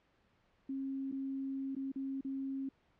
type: tone with dropouts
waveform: sine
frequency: 270 Hz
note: C#4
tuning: 45 cents flat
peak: -36 dBFS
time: 0.69-2.69 s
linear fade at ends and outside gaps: 5 ms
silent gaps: 1.116-1.123 / 1.751-1.764 / 1.919-1.958 / 2.21-2.247 s
effects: pink hiss -72 dBFS RMS until 2.99 s + low-pass 3000 Hz 12 dB/octave